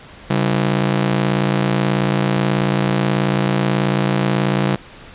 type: ring-modulated tone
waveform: sawtooth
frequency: 165 Hz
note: E3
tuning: 2 cents sharp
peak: -8 dBFS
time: 0.3-4.76 s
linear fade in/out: 5 ms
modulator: 29.2 Hz
effects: pink hiss -40 dBFS RMS until 5.14 s + resampled to 8000 Hz